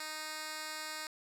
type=tone with band-pass filter; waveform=10% pulse; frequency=310 Hz; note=D#4; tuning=6 cents flat; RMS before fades=-42 dBFS; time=0-1.07 s; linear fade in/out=2 ms; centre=5400 Hz; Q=0.55; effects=none